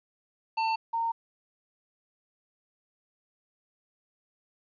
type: tone pair in turn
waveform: square / sine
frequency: 895 / 918 Hz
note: A5 / A#5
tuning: +29 / -27 cents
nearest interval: unison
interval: 44 cents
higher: second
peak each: -26 dBFS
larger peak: neither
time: 0.57-0.76 / 0.93-1.12 s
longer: neither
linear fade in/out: 10 ms
effects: resampled to 11025 Hz + 11-bit